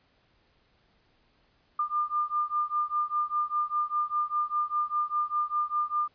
sine beating tone pair, 1200 / 1205 Hz, D6 / D6, +37 / +44 cents, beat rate 5 Hz, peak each -29 dBFS, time 1.79-6.08 s, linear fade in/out 5 ms, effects pink hiss -67 dBFS RMS until 6.14 s + resampled to 11025 Hz

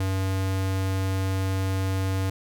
square tone, 95.4 Hz, G2, 47 cents flat, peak -24 dBFS, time 0-2.3 s, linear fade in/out 5 ms, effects none

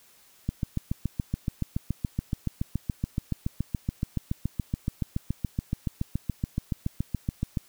click train, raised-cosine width 5 ms, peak -14 dBFS, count 51, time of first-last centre 0.49-7.572 s, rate 7.06 Hz, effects white hiss -58 dBFS RMS until 7.68 s

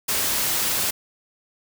white noise, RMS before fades -23 dBFS, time 0.08-0.91 s, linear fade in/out 10 ms, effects none

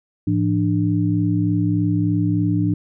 sine tone cluster, 107.4 / 170.7 / 296.4 Hz, A2 / F3 / D4, -41 / -39 / +16 cents, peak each -20 / -21 / -20 dBFS, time 0.27-2.74 s, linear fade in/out 5 ms, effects none

